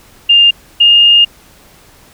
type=tone pair in turn; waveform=sine; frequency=2807 / 2830 Hz; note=F7 / F7; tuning=+8 / +22 cents; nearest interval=unison; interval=14 cents; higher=second; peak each=-3 dBFS; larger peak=neither; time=0.29-0.51 / 0.8-1.25 s; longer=second; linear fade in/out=10 ms; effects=pink hiss -43 dBFS RMS until 2.13 s